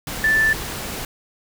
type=tone in noise; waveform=sine; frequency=1760 Hz; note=A6; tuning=in tune; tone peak=-14 dBFS; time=0.24-0.53 s; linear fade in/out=2 ms; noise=pink; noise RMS=-29 dBFS; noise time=0.07-1.05 s; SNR=+12 dB; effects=none